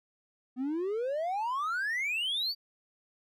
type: exponential sweep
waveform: triangle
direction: up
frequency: 244.1 to 4700 Hz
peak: -27 dBFS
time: 0.56-2.55 s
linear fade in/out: 50 ms
effects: tanh soft clip ceiling -23 dBFS